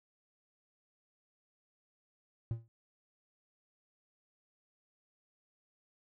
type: tone with exponential decay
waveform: triangle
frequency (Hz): 114.5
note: A#2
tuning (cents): -31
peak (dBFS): -27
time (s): 2.51-2.68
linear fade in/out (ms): 0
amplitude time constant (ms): 36
effects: none